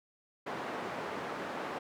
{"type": "band-pass noise", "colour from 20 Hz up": "white", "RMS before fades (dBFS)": -39, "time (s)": [0.46, 1.79], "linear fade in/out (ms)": 10, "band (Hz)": [200, 1100], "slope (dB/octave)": 12, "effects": []}